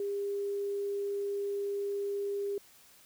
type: tone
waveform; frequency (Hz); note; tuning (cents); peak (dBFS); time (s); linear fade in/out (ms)
sine; 402.3; G4; +45; -31; 0-2.58; 2
effects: white hiss -59 dBFS RMS until 3.05 s